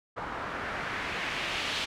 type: noise with low-pass filter sweep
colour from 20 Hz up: white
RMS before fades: -34 dBFS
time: 0.16-1.86 s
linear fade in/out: 20 ms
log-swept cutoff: 1100 to 3500 Hz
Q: 1.5
effects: none